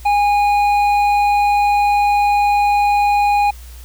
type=tone with hard clipping; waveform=sine; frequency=820 Hz; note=G#5; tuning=22 cents flat; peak=-13 dBFS; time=0.05-3.51 s; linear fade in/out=10 ms; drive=7 dB; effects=added 60 Hz sine -33 dBFS peak until 3.84 s + white hiss -44 dBFS RMS until 3.84 s